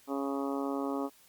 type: harmonic tone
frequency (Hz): 138.59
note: C#3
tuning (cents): 0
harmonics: 2 / 3 / 4 / 5 / 6 / 7 / 8 / 9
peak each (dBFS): -33 / -38 / -40 / -43 / -43 / -46 / -43 / -45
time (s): 0.07-1.1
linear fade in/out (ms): 50
effects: white hiss -61 dBFS RMS until 1.28 s + Opus 48 kbps